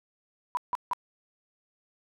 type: tone bursts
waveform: sine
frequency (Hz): 987.8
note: B5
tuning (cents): 0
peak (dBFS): -25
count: 3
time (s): 0.55-0.933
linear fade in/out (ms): 0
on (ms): 21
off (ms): 160
effects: none